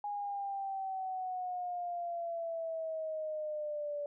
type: exponential sweep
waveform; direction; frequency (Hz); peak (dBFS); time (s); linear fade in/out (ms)
sine; down; 826 to 579; -35; 0.04-4.06; 2
effects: none